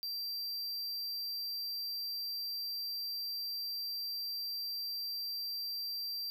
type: tone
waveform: square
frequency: 4708 Hz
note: D8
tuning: 3 cents sharp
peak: -37 dBFS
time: 0.03-6.3 s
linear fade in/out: 0 ms
effects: none